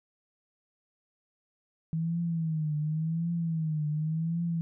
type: tone with vibrato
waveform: sine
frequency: 160 Hz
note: D#3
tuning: 49 cents sharp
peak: -27 dBFS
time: 1.93-4.61 s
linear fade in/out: 0 ms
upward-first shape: triangle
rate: 0.9 Hz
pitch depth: 120 cents each way
effects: none